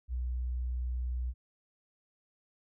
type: tone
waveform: sine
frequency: 61.74 Hz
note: B1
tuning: in tune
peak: -31 dBFS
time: 0.08-1.34 s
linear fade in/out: 50 ms
effects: none